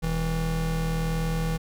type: tone pair together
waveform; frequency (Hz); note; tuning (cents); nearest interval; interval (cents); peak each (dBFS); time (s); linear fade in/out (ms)
square; 40.54 / 162; E1 / E3; -28 / -30; 2 octaves; 2398; -29 / -27; 0.02-1.58; 20
effects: none